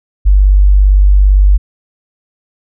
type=tone; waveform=sine; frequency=48.84 Hz; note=G1; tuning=6 cents flat; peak=-3 dBFS; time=0.25-1.58 s; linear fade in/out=20 ms; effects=none